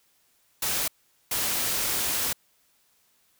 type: noise bursts at uneven times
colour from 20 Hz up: white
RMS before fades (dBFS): -27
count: 2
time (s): 0.62-0.88 / 1.31-2.33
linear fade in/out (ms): 5
effects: white hiss -66 dBFS RMS until 3.39 s